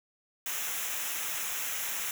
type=noise with comb filter; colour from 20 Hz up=white; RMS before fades=-34 dBFS; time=0.46-2.11 s; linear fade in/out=2 ms; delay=0.22 ms; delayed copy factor=-0.7; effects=none